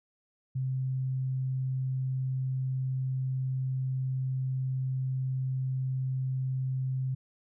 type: tone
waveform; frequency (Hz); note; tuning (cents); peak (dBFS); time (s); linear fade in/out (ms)
sine; 130.81; C3; 0; -28; 0.55-7.15; 10
effects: none